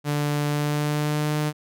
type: tone with pitch glide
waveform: sawtooth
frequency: 146.83 to 150.7 Hz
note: D3 to D3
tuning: 0 to +45 cents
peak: -18 dBFS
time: 0.04-1.53 s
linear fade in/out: 50 ms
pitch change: +45 cents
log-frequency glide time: 0.46-1.32 s
effects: none